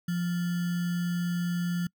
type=tone with sample-and-hold; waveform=sine; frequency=174.61 Hz; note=F3; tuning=in tune; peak=-26 dBFS; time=0.08-1.87 s; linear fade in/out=5 ms; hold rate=1575 Hz; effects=noise-tail reverb RT60 0.1 s tail -26 dB re dry